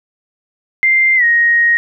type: tone with pitch glide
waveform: sine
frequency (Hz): 2093 to 1875.5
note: C7 to A#6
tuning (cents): 0 to +10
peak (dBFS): -8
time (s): 0.83-1.77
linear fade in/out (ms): 0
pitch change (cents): -190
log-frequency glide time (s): 1.16-1.24
effects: none